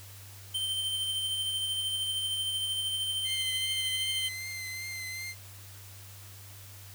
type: tone with tremolo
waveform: square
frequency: 3113 Hz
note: G7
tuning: 13 cents flat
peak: -29 dBFS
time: 0.54-4.29 s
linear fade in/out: 10 ms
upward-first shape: sine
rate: 13 Hz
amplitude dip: 30%
type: tone with vibrato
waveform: sawtooth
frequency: 2077 Hz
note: C7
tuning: 13 cents flat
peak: -33 dBFS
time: 3.24-5.35 s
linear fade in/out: 50 ms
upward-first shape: triangle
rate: 2.6 Hz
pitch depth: 29 cents each way
effects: added 98 Hz sine -48 dBFS peak until 6.94 s + white hiss -51 dBFS RMS until 6.94 s